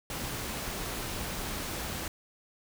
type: noise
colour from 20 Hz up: pink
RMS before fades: -36 dBFS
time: 0.1-2.08 s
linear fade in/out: 2 ms
effects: none